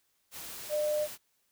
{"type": "tone in noise", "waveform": "sine", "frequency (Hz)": 601, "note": "D5", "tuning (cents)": 40, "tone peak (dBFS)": -27, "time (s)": [0.69, 1.08], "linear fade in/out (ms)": 50, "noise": "white", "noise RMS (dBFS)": -43, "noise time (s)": [0.31, 1.18], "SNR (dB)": 13, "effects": ["white hiss -74 dBFS RMS until 1.51 s"]}